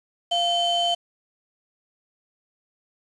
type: ring-modulated tone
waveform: triangle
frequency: 1884 Hz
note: A#6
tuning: 18 cents sharp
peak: -15 dBFS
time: 0.31-0.95 s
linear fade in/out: 10 ms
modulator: 1190 Hz
effects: resampled to 22050 Hz + 7-bit